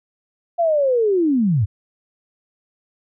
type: linear sweep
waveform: sine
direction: down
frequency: 698.5 to 87.5 Hz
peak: -14 dBFS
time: 0.58-1.66 s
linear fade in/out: 20 ms
effects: none